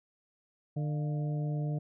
harmonic tone with a mistuned harmonic, 149.6 Hz, D3, 32 cents sharp, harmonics 1 / 2 / 3 / 4 / 5, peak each -30 / -42 / -46 / -46 / -49 dBFS, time 0.76-1.79 s, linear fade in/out 10 ms, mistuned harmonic 5, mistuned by -100 cents, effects none

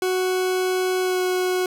40% pulse tone with pitch glide, 370 to 366.8 Hz, F#4 to F#4, 0 to -15 cents, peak -19 dBFS, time 0.02-1.66 s, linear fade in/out 2 ms, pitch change -15 cents, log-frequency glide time 1.01-1.21 s, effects none

